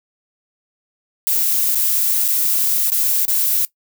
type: noise with dropouts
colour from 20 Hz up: violet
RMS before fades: -17 dBFS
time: 1.27-3.65 s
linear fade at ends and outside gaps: 0 ms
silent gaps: 1.748-1.755 / 2.28-2.286 / 2.901-2.919 / 3.252-3.281 s
effects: noise-tail reverb RT60 0.1 s tail -19 dB re dry